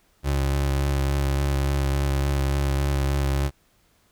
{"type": "tone with vibrato", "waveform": "30% pulse", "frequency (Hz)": 69.3, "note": "C#2", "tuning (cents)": 0, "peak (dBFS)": -18, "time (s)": [0.23, 3.51], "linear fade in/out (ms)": 50, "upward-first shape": "sine", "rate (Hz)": 3.5, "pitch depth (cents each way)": 23, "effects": ["pink hiss -63 dBFS RMS until 4.11 s"]}